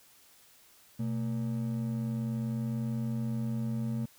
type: ring-modulated tone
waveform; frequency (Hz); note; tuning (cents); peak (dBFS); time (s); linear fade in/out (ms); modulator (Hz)
triangle; 174.61; F3; 0; -25; 0.99-4.06; 10; 50.2
effects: white hiss -60 dBFS RMS until 4.18 s